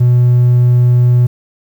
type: tone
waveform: triangle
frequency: 122.7 Hz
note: B2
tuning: 11 cents flat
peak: -3 dBFS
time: 0-1.27 s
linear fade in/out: 10 ms
effects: tanh soft clip ceiling 0 dBFS + 7-bit